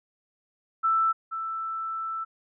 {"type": "tone pair in turn", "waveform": "sine", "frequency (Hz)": [1325, 1325], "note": ["E6", "E6"], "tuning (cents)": [9, 9], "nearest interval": "unison", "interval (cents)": 0, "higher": "neither", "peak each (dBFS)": [-20, -29], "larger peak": "first", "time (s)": [[0.83, 1.13], [1.31, 2.25]], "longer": "second", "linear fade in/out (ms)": 20, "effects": []}